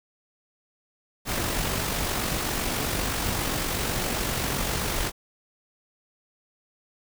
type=noise with amplitude modulation; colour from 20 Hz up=pink; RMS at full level=-26 dBFS; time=1.25-5.12 s; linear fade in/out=50 ms; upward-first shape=sine; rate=47.7 Hz; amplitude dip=35%; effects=none